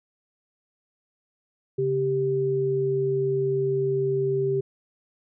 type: tone pair together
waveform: sine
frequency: 138.59 / 392 Hz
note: C#3 / G4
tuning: 0 / 0 cents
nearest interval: octave + tritone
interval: 1800 cents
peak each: -28 / -22 dBFS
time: 1.78-4.61 s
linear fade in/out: 10 ms
effects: none